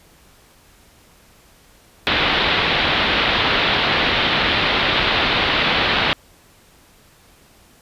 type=low-pass noise; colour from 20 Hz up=white; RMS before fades=-18 dBFS; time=2.07-6.13 s; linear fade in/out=0 ms; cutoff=3900 Hz; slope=48 dB/octave; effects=pink hiss -51 dBFS RMS until 7.81 s + resampled to 32000 Hz